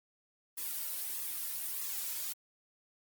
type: noise with flanger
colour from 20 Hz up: blue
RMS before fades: -38 dBFS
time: 0.57-2.33 s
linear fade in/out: 10 ms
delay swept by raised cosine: 1.3 to 2.6 ms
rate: 1.6 Hz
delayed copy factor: -1
effects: Opus 32 kbps